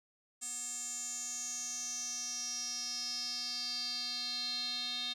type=tone with band-pass filter sweep; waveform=square; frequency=244.9 Hz; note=B3; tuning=14 cents flat; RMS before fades=-39 dBFS; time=0.41-5.14 s; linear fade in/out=20 ms; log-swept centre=7800 to 3800 Hz; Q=9.1; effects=none